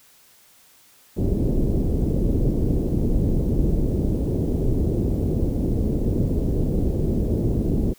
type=low-pass noise; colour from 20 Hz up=pink; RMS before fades=-21 dBFS; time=1.16-7.94 s; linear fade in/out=20 ms; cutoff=420 Hz; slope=24 dB/octave; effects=white hiss -54 dBFS RMS until 7.98 s